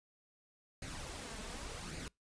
pink noise with flanger, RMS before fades -45 dBFS, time 0.82-2.08 s, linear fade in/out 2 ms, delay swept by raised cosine 0.44 to 4.64 ms, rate 0.87 Hz, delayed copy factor +0.5, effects noise-tail reverb RT60 0.2 s tail -26 dB re dry + resampled to 22050 Hz

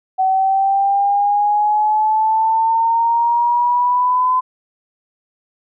sine exponential sweep, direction up, 755 to 1020 Hz, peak -12 dBFS, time 0.18-4.41 s, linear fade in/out 20 ms, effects none

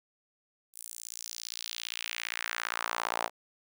sawtooth tone with high-pass filter sweep, 57.5 Hz, A#1, 23 cents flat, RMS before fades -37 dBFS, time 0.73-3.3 s, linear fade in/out 50 ms, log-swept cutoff 10000 to 740 Hz, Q 1.9, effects none

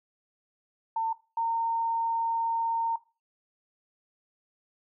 sine tone pair in turn, 902 / 916.2 Hz, A5 / A#5, +43 / -30 cents, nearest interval unison, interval 27 cents, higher second, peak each -25 dBFS, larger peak neither, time 0.96-1.13 / 1.37-2.96 s, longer second, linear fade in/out 5 ms, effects noise-tail reverb RT60 0.3 s tail -18 dB re dry

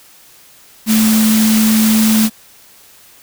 sine tone in noise, 218.9 Hz, A3, 9 cents flat, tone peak -9 dBFS, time 0.86-2.3 s, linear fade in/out 50 ms, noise white, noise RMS -18 dBFS, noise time 0.86-2.3 s, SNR +6 dB, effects white hiss -44 dBFS RMS until 3.22 s

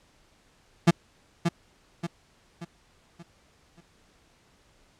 35% pulse tone with echo, 170 Hz, F3, 46 cents flat, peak -12 dBFS, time 0.87-0.91 s, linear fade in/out 10 ms, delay 580 ms, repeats 5, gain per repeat -7 dB, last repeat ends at 3.81 s, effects pink hiss -62 dBFS RMS until 4.99 s + low-pass 8000 Hz 12 dB/octave

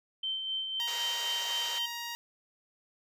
sine tone with tremolo, 3105 Hz, G7, 17 cents flat, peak -30 dBFS, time 0.23-1.86 s, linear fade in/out 5 ms, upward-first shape sine, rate 3.9 Hz, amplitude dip 40%
10% pulse tone, 943 Hz, A#5, 20 cents sharp, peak -28 dBFS, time 0.8-2.15 s, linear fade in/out 0 ms
white band-pass noise, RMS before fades -41 dBFS, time 0.87-1.79 s, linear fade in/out 10 ms, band 410 to 7500 Hz, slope 48 dB/octave
effects none

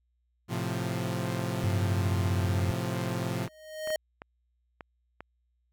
sawtooth chord, F major, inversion first, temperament equal, 110 / 130.81 / 174.61 Hz, A2 / C3 / F3, 0 / 0 / 0 cents, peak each -30 dBFS, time 0.48-3.49 s, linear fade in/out 50 ms
sine tone with pitch glide, 98 to 93.85 Hz, G2 to F#2, 0 to +25 cents, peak -26 dBFS, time 1.64-2.71 s, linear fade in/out 0 ms, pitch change -75 cents, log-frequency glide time 1.8-2.27 s
clicks, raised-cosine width 0.5 ms, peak -26 dBFS, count 11, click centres 2.591 / 2.964 / 3.043 / 3.116 / 3.228 / 3.477 / 3.874 / 3.904 / 4.219 / 4.808 / 5.206 s
square tone with exponential growth, 622.3 Hz, D#5, in tune, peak -26 dBFS, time 3.36-3.96 s, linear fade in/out 2 ms, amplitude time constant 130 ms
effects added 60 Hz sine -70 dBFS peak until 5.72 s

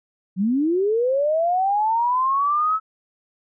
sine linear sweep, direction up, 175.9 to 1306 Hz, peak -17 dBFS, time 0.36-2.8 s, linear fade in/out 50 ms, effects none

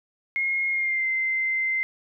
sine tone with pitch glide, 2150 to 2077 Hz, C7 to C7, +47 to -13 cents, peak -22 dBFS, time 0.36-1.83 s, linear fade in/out 0 ms, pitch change -60 cents, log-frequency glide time 0.7-1.07 s, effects none

